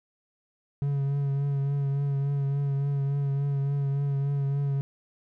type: tone with vibrato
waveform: triangle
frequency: 140 Hz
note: C#3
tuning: 18 cents sharp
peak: -22 dBFS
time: 0.82-4.81 s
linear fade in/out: 0 ms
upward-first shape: triangle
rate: 3.5 Hz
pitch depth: 31 cents each way
effects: none